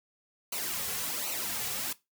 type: noise with flanger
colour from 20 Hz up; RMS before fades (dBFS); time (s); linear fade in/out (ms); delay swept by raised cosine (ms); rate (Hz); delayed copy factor
white; -34; 0.52-1.93; 5; 0.57 to 3.27; 1.3; -0.7
effects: noise-tail reverb RT60 0.2 s tail -18 dB re dry